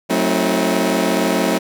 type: chord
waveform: 20% pulse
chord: F# diminished seventh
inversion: none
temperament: just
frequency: 185 / 222 / 266.4 / 319.7 Hz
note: F#3 / A3 / C4 / Eb4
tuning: 0 / +16 / +31 / +47 cents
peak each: -16 dBFS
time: 0.09-1.59 s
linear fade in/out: 20 ms
effects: none